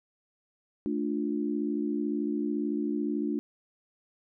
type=chord; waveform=sine; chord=D minor; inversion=second; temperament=equal with one note detuned; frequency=220 / 293.7 / 351.7 Hz; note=A3 / D4 / F4; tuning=0 / 0 / +12 cents; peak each=-32 / -30 / -34 dBFS; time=0.86-3.39 s; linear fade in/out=0 ms; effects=none